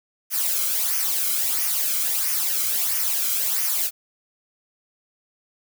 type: noise with flanger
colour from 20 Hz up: blue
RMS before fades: -23 dBFS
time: 0.3-3.91 s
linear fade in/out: 50 ms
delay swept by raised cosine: 0.25 to 1.13 ms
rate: 1.5 Hz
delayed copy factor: -0.65
effects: none